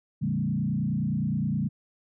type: tone with frequency modulation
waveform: sine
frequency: 176.3 Hz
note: F3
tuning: 17 cents sharp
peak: -24 dBFS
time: 0.21-1.69 s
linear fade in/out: 20 ms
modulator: 29.6 Hz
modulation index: 1.8
effects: none